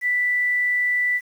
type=tone with quantisation; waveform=sine; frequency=1975.5 Hz; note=B6; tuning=in tune; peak=-18 dBFS; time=0.01-1.21 s; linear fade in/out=50 ms; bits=8; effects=none